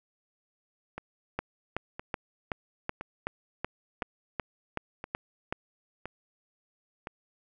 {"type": "two click trains", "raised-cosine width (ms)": 0.5, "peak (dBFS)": [-15, -22], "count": [12, 7], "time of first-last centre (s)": [[1.39, 5.525], [0.98, 7.071]], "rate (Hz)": [2.66, 0.985], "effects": []}